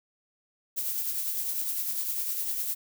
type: noise with tremolo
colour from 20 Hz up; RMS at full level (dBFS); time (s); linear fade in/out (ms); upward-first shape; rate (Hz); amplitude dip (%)
violet; -29; 0.76-2.75; 20; triangle; 9.9; 45
effects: none